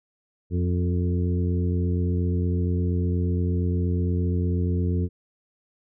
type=harmonic tone with a mistuned harmonic; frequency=88.5 Hz; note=F2; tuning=23 cents sharp; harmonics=1 / 2 / 3 / 4 / 5; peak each=-22 / -28 / -32 / -34 / -36 dBFS; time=0.5-5.09 s; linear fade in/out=50 ms; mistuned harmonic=4; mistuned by=+20 cents; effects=none